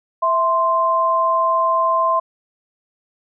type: tone pair together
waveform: sine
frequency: 657.7 / 1044 Hz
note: E5 / C6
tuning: -4 / -4 cents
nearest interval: minor sixth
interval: 800 cents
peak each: -20 / -15 dBFS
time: 0.22-2.2 s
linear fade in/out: 10 ms
effects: none